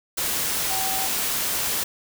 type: tone in noise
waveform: sine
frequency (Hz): 766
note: G5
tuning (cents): -40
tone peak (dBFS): -29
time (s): 0.7-1.07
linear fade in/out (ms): 10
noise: white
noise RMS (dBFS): -25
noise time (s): 0.17-1.84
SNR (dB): -7
effects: none